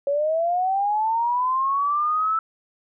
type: linear sweep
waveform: sine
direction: up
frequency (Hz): 554 to 1322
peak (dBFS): -19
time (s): 0.07-2.39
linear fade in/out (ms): 2
effects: none